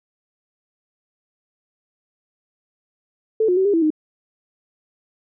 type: tone with pitch steps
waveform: sine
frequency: 440.2 / 360.5 / 380.1 / 405.5 / 330.4 / 308.9 Hz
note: A4 / F#4 / F#4 / G#4 / E4 / D#4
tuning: +1 / -45 / +47 / -41 / +4 / -12 cents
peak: -14 dBFS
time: 3.4-3.904 s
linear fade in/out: 5 ms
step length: 84 ms
effects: none